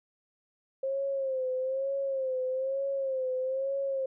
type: tone with vibrato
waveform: sine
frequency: 531 Hz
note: C5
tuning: 25 cents sharp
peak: -28 dBFS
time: 0.83-4.06 s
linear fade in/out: 5 ms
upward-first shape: sine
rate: 1.1 Hz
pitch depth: 64 cents each way
effects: none